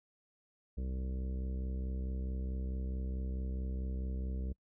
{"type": "harmonic tone", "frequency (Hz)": 64.6, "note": "C2", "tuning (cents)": -21, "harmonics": [1, 2, 3, 4, 5, 6, 7, 8, 9], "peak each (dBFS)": [-35, -50, -45, -54, -54, -59, -53, -65, -61], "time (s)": [0.77, 4.53], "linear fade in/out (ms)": 10, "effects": ["noise-tail reverb RT60 0.1 s tail -26 dB re dry"]}